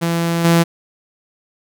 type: tone with level steps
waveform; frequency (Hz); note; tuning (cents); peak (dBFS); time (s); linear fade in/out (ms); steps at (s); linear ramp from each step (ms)
sawtooth; 168.3; E3; +36; -12 / -6; 0.01-0.64; 20; 0.44; 10
effects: none